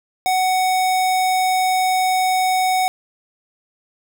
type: tone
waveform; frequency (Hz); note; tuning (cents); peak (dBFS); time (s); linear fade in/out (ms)
square; 745; F#5; +12; -16; 0.26-2.88; 0
effects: none